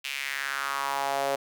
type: tone with high-pass filter sweep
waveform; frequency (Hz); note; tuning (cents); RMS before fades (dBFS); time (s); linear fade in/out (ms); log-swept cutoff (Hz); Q
sawtooth; 138.59; C#3; 0; -30; 0.04-1.36; 10; 2700 to 550; 3.3
effects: none